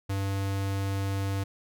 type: tone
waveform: square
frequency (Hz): 98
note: G2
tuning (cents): 0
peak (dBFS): -28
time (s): 0.09-1.44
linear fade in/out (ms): 10
effects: none

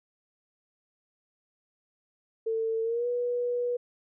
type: tone with pitch glide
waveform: sine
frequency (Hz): 448.6 to 486.4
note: A4 to B4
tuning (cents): +34 to -26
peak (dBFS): -26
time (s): 2.46-3.77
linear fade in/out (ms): 10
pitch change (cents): +140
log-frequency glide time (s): 2.82-3.07
effects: none

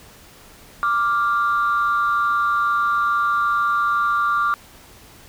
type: tone pair together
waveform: sine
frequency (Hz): 1174.6 / 1396.9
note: D6 / F6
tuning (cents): 0 / 0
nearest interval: minor third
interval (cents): 300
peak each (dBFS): -17 / -20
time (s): 0.83-4.54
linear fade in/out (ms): 0
effects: tanh soft clip ceiling -11 dBFS + pink hiss -46 dBFS RMS until 5.28 s

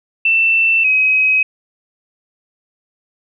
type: tone pair in turn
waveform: sine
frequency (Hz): 2673 / 2537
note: E7 / D#7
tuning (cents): +23 / +33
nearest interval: minor second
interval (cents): 90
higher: first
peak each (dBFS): -10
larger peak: neither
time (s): 0.25-0.84 / 0.84-1.43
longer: neither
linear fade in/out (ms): 5
effects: none

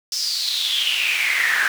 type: noise with high-pass filter sweep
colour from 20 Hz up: brown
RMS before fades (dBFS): -21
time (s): 0.12-1.68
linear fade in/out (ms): 2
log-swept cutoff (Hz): 5400 to 1600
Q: 7.6
effects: none

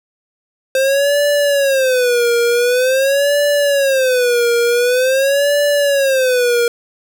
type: tone with vibrato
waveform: square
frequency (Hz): 523.3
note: C5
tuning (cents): 0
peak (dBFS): -12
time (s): 0.75-6.68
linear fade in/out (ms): 2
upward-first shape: sine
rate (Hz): 0.46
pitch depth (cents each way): 180
effects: none

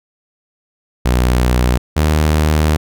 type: tone pair in turn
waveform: sawtooth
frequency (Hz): 61.6 / 76.85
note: B1 / D#2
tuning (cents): -4 / -21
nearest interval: major third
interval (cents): 383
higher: second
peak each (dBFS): -7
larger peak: neither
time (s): 1.05-1.78 / 1.96-2.77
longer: second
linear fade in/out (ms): 10
effects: none

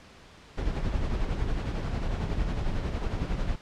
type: noise with tremolo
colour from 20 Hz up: brown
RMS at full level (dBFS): -27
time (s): 0.57-3.56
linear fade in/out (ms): 10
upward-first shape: sine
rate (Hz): 11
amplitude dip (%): 45
effects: pink hiss -51 dBFS RMS until 3.61 s + low-pass 5000 Hz 12 dB/octave

